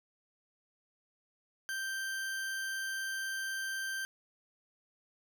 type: tone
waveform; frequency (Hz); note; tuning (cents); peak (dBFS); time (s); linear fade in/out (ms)
40% pulse; 1568; G6; 0; -34; 1.69-4.05; 0
effects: none